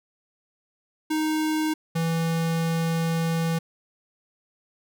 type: tone pair in turn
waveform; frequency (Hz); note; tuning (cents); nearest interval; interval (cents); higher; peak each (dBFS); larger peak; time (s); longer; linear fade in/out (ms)
square; 311.1 / 164.8; D#4 / E3; 0 / 0; major seventh; 1100; first; -23; neither; 1.1-1.74 / 1.95-3.59; second; 10
effects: none